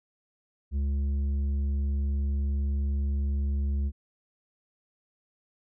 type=tone with tanh clipping; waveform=sine; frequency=70.1 Hz; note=C#2; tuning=20 cents sharp; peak=-26 dBFS; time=0.71-3.92 s; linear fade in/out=50 ms; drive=7 dB; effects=none